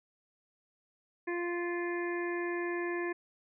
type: harmonic tone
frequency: 348 Hz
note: F4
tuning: 6 cents flat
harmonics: 1 / 2 / 3 / 5 / 6 / 7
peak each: -33 / -45 / -43 / -40 / -45 / -49 dBFS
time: 1.27-3.13 s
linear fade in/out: 10 ms
effects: none